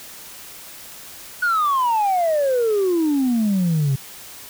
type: exponential sweep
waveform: sine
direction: down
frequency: 1484 to 130.81 Hz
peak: -14 dBFS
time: 1.42-3.96 s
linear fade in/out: 10 ms
effects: tanh soft clip ceiling -14 dBFS + white hiss -39 dBFS RMS until 4.49 s